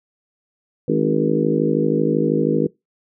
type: harmonic tone with a mistuned harmonic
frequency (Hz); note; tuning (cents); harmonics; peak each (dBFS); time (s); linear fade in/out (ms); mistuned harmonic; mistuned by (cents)
52.8; G#1; +29; 3 / 4 / 5 / 6 / 7 / 8 / 9; -23 / -23 / -23 / -23 / -23 / -23 / -23; 0.88-2.67; 5; 5; +45
effects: noise-tail reverb RT60 0.2 s tail -23 dB re dry